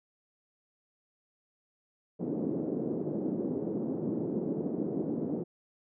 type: band-pass noise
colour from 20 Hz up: white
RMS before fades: -33 dBFS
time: 2.19-5.44 s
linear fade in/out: 20 ms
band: 170 to 390 Hz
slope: 24 dB/octave
effects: none